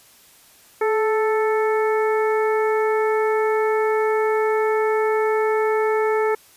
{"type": "harmonic tone with a mistuned harmonic", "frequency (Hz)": 440, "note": "A4", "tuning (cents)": 0, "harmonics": [1, 2, 3, 4, 5], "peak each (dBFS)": [-18, -25, -28, -31, -32], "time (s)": [0.81, 6.35], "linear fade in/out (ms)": 5, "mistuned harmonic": 1, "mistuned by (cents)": -35, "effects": ["white hiss -51 dBFS RMS until 6.56 s", "resampled to 32000 Hz"]}